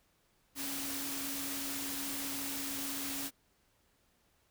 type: tone in noise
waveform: sine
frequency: 276.9 Hz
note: C#4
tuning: 2 cents flat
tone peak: -43 dBFS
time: 0.55-3.31 s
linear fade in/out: 50 ms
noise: white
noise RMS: -39 dBFS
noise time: 0.55-3.31 s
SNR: -7 dB
effects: pink hiss -72 dBFS RMS until 4.5 s